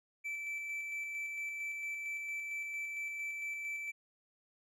triangle tone with tremolo, 2322 Hz, D7, 20 cents flat, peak -35 dBFS, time 0.24-3.92 s, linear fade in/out 20 ms, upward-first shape square, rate 4.4 Hz, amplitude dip 25%, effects none

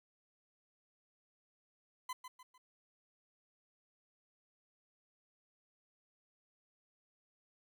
40% pulse tone with echo, 1016 Hz, B5, 49 cents sharp, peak -38 dBFS, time 2.09-2.13 s, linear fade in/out 5 ms, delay 150 ms, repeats 3, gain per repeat -8 dB, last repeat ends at 2.58 s, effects 13-bit

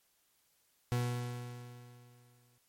40% pulse tone with exponential decay, 121.9 Hz, B2, 22 cents flat, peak -28 dBFS, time 0.92-2.58 s, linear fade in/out 0 ms, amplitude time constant 360 ms, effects white hiss -73 dBFS RMS until 2.68 s + MP3 64 kbps

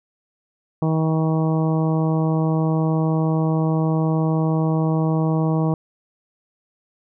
harmonic tone, 159.2 Hz, D#3, 40 cents sharp, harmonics 1 / 2 / 3 / 4 / 5 / 6 / 7, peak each -18 / -24 / -28 / -30 / -32 / -34 / -35 dBFS, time 0.82-5.74 s, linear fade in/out 2 ms, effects none

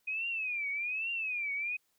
sine tone with vibrato, 2488 Hz, D#7, 1 cent flat, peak -32 dBFS, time 0.07-1.77 s, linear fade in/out 10 ms, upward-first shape triangle, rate 1.2 Hz, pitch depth 200 cents each way, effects white hiss -75 dBFS RMS until 1.98 s

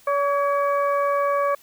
harmonic tone with a mistuned harmonic, 568 Hz, C#5, 42 cents sharp, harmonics 1 / 2 / 3 / 4, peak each -21 / -22 / -33 / -37 dBFS, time 0.07-1.55 s, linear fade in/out 5 ms, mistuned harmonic 3, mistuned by -45 cents, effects white hiss -53 dBFS RMS until 1.62 s

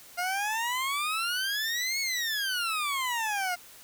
20% pulse exponential two-way sweep, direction up then down, 698.5 to 2217 to 698.5 Hz, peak -23 dBFS, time 0.17-3.56 s, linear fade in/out 20 ms, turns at 2 s, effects white hiss -51 dBFS RMS until 3.83 s

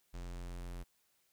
square tone with low-pass filter sweep, 43.86 Hz, F1, 8 cents sharp, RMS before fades -44 dBFS, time 0.13-0.84 s, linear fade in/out 20 ms, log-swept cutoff 7300 to 12000 Hz, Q 1.5, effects white hiss -75 dBFS RMS until 1.32 s

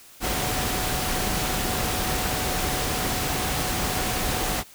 sine tone in noise, 740 Hz, F#5, in tune, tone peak -34 dBFS, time 0.2-4.64 s, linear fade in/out 50 ms, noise pink, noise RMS -26 dBFS, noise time 0.2-4.64 s, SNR -11 dB, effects white hiss -49 dBFS RMS until 4.74 s

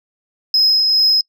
sine tone with tremolo, 5110 Hz, D#8, 45 cents sharp, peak -7 dBFS, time 0.54-1.21 s, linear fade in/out 2 ms, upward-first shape triangle, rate 2.4 Hz, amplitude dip 40%, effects noise-tail reverb RT60 0.1 s tail -26 dB re dry + tanh soft clip ceiling -8 dBFS

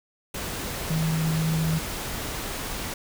sine tone in noise, 160 Hz, D#3, 49 cents sharp, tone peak -22 dBFS, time 0.9-1.79 s, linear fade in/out 5 ms, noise pink, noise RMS -32 dBFS, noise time 0.34-2.94 s, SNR +7 dB, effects none

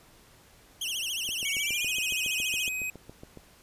sawtooth tone with vibrato, 2974 Hz, F#7, 8 cents sharp, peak -27 dBFS, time 0.81-2.69 s, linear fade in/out 5 ms, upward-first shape triangle, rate 14 Hz, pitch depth 220 cents each way
click train, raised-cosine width 2 ms, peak -30 dBFS, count 16, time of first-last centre 1.29-3.373 s, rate 7.2 Hz
square tone with pitch glide, 2245 to 2520 Hz, C#7 to D#7, +21 to +21 cents, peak -31 dBFS, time 1.45-2.9 s, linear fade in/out 2 ms, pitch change +200 cents, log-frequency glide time 1.56-1.91 s
effects pink hiss -57 dBFS RMS until 3.62 s + resampled to 32000 Hz

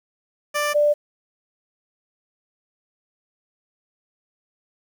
15% pulse / sine tone pair in turn, 590 / 590 Hz, D5 / D5, +8 / +8 cents, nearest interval unison, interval 0 cents, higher neither, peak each -14 dBFS, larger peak neither, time 0.54-0.74 / 0.74-0.94 s, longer neither, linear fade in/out 20 ms, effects 8-bit

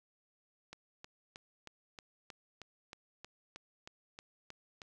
click train, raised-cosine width 0.2 ms, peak -30 dBFS, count 14, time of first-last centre 0.73-4.818 s, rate 3.18 Hz, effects none

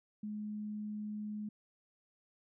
sine tone, 210.8 Hz, G#3, 26 cents sharp, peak -38 dBFS, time 0.23-1.49 s, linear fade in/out 5 ms, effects none

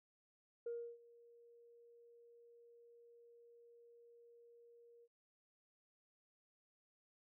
sine tone with ADSR envelope, 470.9 Hz, A#4, 18 cents sharp, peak -39 dBFS, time 0.66-5.08 s, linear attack 6 ms, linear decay 310 ms, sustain -23 dB, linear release 44 ms, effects tanh soft clip ceiling -37 dBFS

